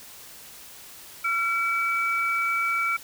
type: tone pair together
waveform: sine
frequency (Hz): 1364 / 2294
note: F6 / D7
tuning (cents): -41 / -41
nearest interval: major sixth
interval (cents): 900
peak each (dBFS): -25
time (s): 1.24-2.97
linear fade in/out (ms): 10
effects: white hiss -45 dBFS RMS until 3.03 s